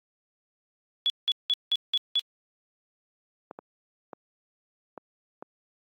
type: tone bursts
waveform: sine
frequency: 3392 Hz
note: G#7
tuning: 36 cents sharp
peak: -21 dBFS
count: 6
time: 1.06-2.194 s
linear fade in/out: 0 ms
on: 39 ms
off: 180 ms
type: clicks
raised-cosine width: 1 ms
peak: -24 dBFS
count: 5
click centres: 3.511 / 3.589 / 4.132 / 4.977 / 5.425 s
effects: high-pass 300 Hz 12 dB/octave + AAC 48 kbps